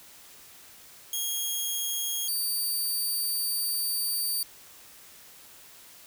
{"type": "tone pair in turn", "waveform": "10% pulse", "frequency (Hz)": [3271, 4626], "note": ["G#7", "D8"], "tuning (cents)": [-27, -27], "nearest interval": "tritone", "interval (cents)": 600, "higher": "second", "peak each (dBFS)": -20, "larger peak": "neither", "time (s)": [[1.13, 2.28], [2.28, 4.43]], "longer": "second", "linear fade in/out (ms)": 2, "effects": ["white hiss -51 dBFS RMS until 6.06 s"]}